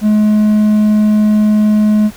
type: tone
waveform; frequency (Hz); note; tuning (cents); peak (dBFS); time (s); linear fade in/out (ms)
triangle; 212.2; G#3; +38; -5; 0.01-2.11; 50
effects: pink hiss -37 dBFS RMS until 2.16 s